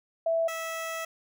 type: tone pair in turn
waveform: sine / 15% pulse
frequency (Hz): 659.3 / 653.2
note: E5 / E5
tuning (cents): 0 / -16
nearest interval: unison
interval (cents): 16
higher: first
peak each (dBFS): -23 / -26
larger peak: first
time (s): 0.26-0.48 / 0.48-1.05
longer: second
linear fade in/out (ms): 5
effects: none